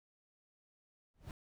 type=noise with exponential growth; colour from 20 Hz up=brown; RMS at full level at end=-40 dBFS; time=1.14-1.31 s; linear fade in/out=1 ms; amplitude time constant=36 ms; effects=none